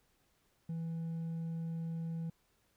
sine tone with hard clipping, 164.81 Hz, E3, in tune, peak -37 dBFS, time 0.69-2.3 s, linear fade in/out 5 ms, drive 2 dB, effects pink hiss -74 dBFS RMS until 2.76 s

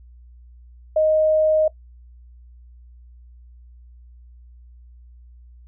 sine tone, 623 Hz, D#5, 2 cents sharp, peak -14 dBFS, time 0.96-1.68 s, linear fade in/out 5 ms, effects noise-tail reverb RT60 0.1 s tail -20 dB re dry + added 60 Hz sine -43 dBFS peak until 5.67 s

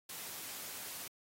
white noise, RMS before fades -45 dBFS, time 0.09-1.08 s, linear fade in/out 5 ms, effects high-pass 100 Hz 12 dB/octave + AAC 48 kbps

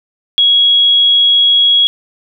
sine tone, 3322 Hz, G#7, in tune, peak -6 dBFS, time 0.38-1.87 s, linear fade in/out 0 ms, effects none

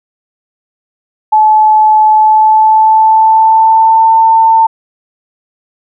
sine tone with pitch glide, 862 to 896.5 Hz, A5 to A5, -36 to +32 cents, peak -3 dBFS, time 1.32-4.67 s, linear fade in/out 10 ms, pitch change +68 cents, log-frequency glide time 2.11-4.15 s, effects none

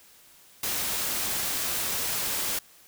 white noise, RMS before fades -29 dBFS, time 0.63-2.59 s, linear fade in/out 5 ms, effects white hiss -55 dBFS RMS until 2.87 s

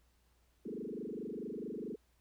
sine tone with frequency modulation, 327.6 Hz, E4, 11 cents flat, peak -39 dBFS, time 0.65-1.96 s, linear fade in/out 10 ms, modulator 24.6 Hz, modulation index 5.2, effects added 60 Hz sine -70 dBFS peak until 2.2 s + pink hiss -75 dBFS RMS until 2.2 s

